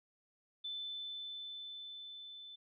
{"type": "tone with level ramp", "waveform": "sine", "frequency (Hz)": 3520, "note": "A7", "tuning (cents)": 0, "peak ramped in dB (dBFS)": [-39, -49], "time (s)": [0.64, 2.56], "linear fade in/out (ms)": 10, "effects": []}